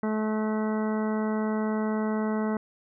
harmonic tone, 216 Hz, A3, 32 cents flat, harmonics 1 / 2 / 3 / 4 / 5 / 6 / 7 / 9, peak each -26 / -32 / -36 / -38 / -40 / -42 / -43 / -45 dBFS, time 0.03-2.57 s, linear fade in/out 2 ms, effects none

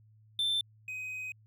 triangle tone pair in turn, 3551 / 2515 Hz, A7 / D#7, +15 / +18 cents, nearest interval tritone, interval 597 cents, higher first, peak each -26 / -35 dBFS, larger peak first, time 0.39-0.61 / 0.88-1.32 s, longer second, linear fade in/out 2 ms, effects added 108 Hz sine -58 dBFS peak until 1.46 s

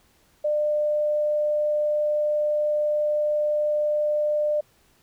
sine tone, 599 Hz, D5, 34 cents sharp, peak -20 dBFS, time 0.44-4.61 s, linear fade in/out 10 ms, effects pink hiss -61 dBFS RMS until 5.02 s

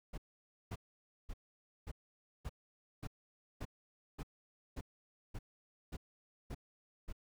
brown noise bursts, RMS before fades -42 dBFS, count 13, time 0.13-7.127 s, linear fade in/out 10 ms, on 49 ms, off 530 ms, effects none

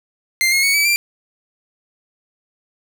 sawtooth tone with pitch steps, 2093 / 2158 / 2225 / 2294 / 2366 Hz, C7 / C#7 / C#7 / D7 / D7, 0 / -47 / +6 / -41 / +12 cents, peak -10 dBFS, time 0.41-0.96 s, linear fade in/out 0 ms, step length 110 ms, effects 7-bit

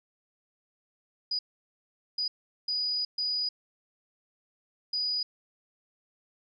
sine tone bursts at uneven times, 4931 Hz, D#8, 16 cents flat, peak -27 dBFS, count 5, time 1.31-1.39 / 2.18-2.28 / 2.68-3.05 / 3.18-3.49 / 4.93-5.23 s, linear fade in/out 5 ms, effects none

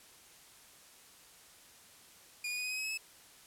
sawtooth tone with pitch steps, 2434 / 2457 / 2479 / 2502 / 2526 / 2549 / 2573 / 2597 Hz, D#7 / D#7 / D#7 / D#7 / D#7 / D#7 / E7 / E7, -39 / -22 / -7 / +9 / +26 / +41 / -43 / -26 cents, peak -32 dBFS, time 2.44-2.976 s, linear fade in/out 5 ms, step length 67 ms, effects white hiss -58 dBFS RMS until 3.46 s + low-pass 12000 Hz 12 dB/octave

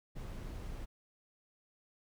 brown noise, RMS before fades -43 dBFS, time 0.15-0.86 s, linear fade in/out 20 ms, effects none

